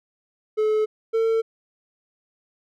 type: tone pair in turn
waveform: triangle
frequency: 430.7 / 450.4 Hz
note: A4 / A4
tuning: -37 / +40 cents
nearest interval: minor second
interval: 77 cents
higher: second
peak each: -16 dBFS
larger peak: neither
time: 0.57-0.86 / 1.13-1.42 s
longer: neither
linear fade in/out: 20 ms
effects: none